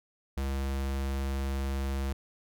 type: tone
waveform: square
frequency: 67.9 Hz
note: C#2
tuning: 35 cents flat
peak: -30 dBFS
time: 0.37-2.13 s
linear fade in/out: 5 ms
effects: none